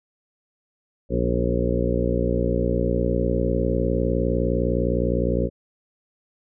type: harmonic tone with a mistuned harmonic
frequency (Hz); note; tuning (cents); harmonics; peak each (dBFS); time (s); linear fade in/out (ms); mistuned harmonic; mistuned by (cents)
59.8; A#1; +45; 1 / 2 / 3 / 4 / 5 / 6 / 7 / 8 / 9; -25 / -28 / -27 / -29 / -31 / -30 / -29 / -29 / -28; 1.09-5.5; 50; 5; -48
effects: none